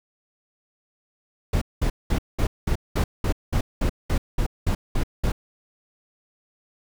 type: noise bursts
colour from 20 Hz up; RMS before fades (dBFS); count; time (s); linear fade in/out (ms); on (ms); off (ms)
brown; -21; 14; 1.53-5.32; 5; 85; 200
effects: none